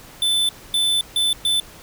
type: tone bursts at uneven times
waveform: square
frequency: 3520 Hz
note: A7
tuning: in tune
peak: -17 dBFS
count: 4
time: 0.22-0.49 / 0.74-1.01 / 1.16-1.33 / 1.45-1.6 s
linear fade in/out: 2 ms
effects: pink hiss -43 dBFS RMS until 1.82 s